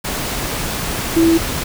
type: tone in noise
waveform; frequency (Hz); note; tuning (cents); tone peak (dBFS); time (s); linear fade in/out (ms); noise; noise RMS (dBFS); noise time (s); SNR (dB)
sine; 329.6; E4; 0; -9; 1.16-1.38; 10; pink; -22; 0.04-1.64; +10
effects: none